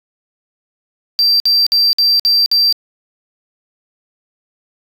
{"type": "tone bursts", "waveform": "sine", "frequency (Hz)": 4699, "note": "D8", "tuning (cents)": 0, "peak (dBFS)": -6, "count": 6, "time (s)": [1.19, 2.725], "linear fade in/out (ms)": 0, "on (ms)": 210, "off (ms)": 55, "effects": ["tanh soft clip ceiling -8 dBFS"]}